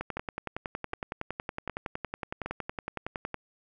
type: two click trains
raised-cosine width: 0.5 ms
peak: -18 / -18 dBFS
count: 4 / 37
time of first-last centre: 0.17-2.46 / 0.01-3.343 s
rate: 1.31 / 10.8 Hz
effects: none